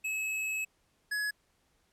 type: tone pair in turn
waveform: square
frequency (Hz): 2581 / 1686.7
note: E7 / G#6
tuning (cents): -37 / +26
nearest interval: perfect fifth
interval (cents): 737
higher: first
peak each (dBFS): -32 / -31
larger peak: second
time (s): 0.04-0.65 / 1.11-1.31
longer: first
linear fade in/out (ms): 10
effects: pink hiss -72 dBFS RMS until 1.92 s + low-pass 12000 Hz 12 dB/octave